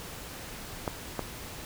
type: clicks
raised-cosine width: 1 ms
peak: -15 / -16 dBFS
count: 2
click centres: 0.878 / 1.193 s
effects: pink hiss -42 dBFS RMS until 1.65 s